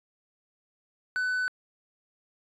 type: tone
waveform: triangle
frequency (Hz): 1500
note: F#6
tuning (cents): +23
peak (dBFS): -24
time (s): 1.16-1.48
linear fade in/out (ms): 0
effects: resampled to 22050 Hz